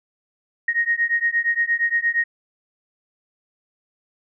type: beating tone pair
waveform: sine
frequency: 1864.7 / 1873.3 Hz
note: A#6 / A#6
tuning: 0 / +8 cents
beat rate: 8.6 Hz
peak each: -21 dBFS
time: 0.68-2.24 s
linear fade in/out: 5 ms
effects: none